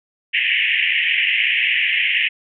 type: band-pass noise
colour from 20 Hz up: white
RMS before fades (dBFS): -18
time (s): 0.33-2.29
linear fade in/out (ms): 20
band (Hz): 1800 to 3000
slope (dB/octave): 96
effects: none